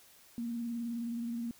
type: tone with vibrato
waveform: sine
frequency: 234.4 Hz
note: A#3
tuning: 10 cents sharp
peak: -34 dBFS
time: 0.38-1.51 s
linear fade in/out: 0 ms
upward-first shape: square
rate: 19 Hz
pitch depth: 27 cents each way
effects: white hiss -60 dBFS RMS until 1.59 s